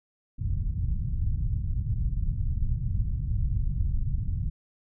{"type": "low-pass noise", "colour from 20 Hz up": "pink", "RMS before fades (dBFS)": -27, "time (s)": [0.38, 4.5], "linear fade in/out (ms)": 10, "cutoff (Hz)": 130, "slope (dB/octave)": 24, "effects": []}